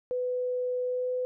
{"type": "tone with pitch glide", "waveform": "sine", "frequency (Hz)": [499.1, 503.2], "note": ["B4", "B4"], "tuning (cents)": [18, 32], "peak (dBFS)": -27, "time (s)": [0.11, 1.25], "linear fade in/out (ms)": 0, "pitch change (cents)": 14, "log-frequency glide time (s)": [0.84, 1.11], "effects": []}